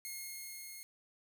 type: tone with level ramp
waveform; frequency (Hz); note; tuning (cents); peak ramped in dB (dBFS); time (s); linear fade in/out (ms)
5% pulse; 2153; C7; +49; -31 to -37; 0.05-0.83; 0
effects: 11-bit